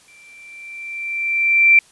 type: tone with exponential growth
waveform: sine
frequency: 2349 Hz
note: D7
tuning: in tune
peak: -6 dBFS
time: 0.08-1.79 s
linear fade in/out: 2 ms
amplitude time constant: 370 ms
effects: white hiss -51 dBFS RMS until 1.91 s + resampled to 24000 Hz